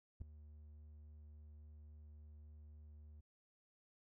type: tone with ADSR envelope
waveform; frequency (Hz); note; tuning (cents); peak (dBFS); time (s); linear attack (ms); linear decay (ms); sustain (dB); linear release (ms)
triangle; 75.3; D2; +44; -37; 0.2-3.21; 17; 4; -16; 11
effects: none